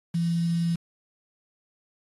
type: tone with quantisation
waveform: sine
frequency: 169.1 Hz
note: E3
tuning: 44 cents sharp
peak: -22 dBFS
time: 0.14-0.76 s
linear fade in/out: 10 ms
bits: 7
effects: AAC 32 kbps